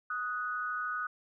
sine tone pair together, 1247.4 / 1480 Hz, D#6 / F#6, +4 / 0 cents, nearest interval minor third, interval 296 cents, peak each -35 / -35 dBFS, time 0.1-1.07 s, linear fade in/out 5 ms, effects none

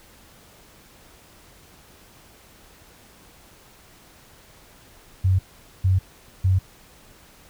sine tone bursts, 93.8 Hz, F#2, 24 cents sharp, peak -15 dBFS, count 3, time 5.24-6.59 s, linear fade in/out 10 ms, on 150 ms, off 450 ms, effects pink hiss -51 dBFS RMS until 7.49 s

